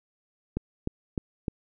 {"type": "click train", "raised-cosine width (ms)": 3, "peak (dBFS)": -15, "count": 4, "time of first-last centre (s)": [0.57, 1.482], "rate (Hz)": 3.29, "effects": []}